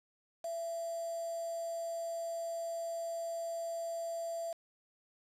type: tone with quantisation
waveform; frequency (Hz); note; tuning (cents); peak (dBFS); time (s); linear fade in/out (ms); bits
sine; 670; E5; +28; -36; 0.44-4.53; 5; 8
effects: resampled to 32000 Hz